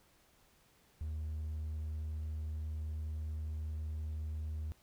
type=tone; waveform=triangle; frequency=77.4 Hz; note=D#2; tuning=9 cents flat; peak=-34 dBFS; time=1.01-4.72 s; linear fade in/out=0 ms; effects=tanh soft clip ceiling -31 dBFS + pink hiss -68 dBFS RMS until 4.82 s